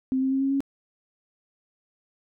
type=tone with pitch steps; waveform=sine; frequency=261.6 / 264.9 / 268.3 / 271.8 / 275.2 Hz; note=C4 / C4 / C4 / C#4 / C#4; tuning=0 / +22 / +44 / -34 / -12 cents; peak=-21 dBFS; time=0.12-0.605 s; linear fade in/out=0 ms; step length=97 ms; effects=none